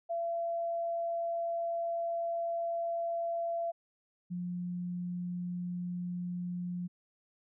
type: tone pair in turn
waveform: sine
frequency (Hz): 677 / 177.41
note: E5 / F3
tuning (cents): +46 / +28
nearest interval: octave + major seventh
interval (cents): 2318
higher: first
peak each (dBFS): -31 / -34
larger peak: first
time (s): 0.09-3.72 / 4.3-6.88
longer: first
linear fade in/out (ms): 20
effects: none